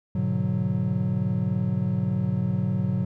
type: chord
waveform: triangle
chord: G# half-diminished seventh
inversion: none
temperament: equal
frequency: 103.83 / 123.47 / 146.83 / 185 Hz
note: G#2 / B2 / D3 / F#3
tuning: 0 / 0 / 0 / 0 cents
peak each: -27 / -26 / -28 / -24 dBFS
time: 0.15-3.05 s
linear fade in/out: 5 ms
effects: none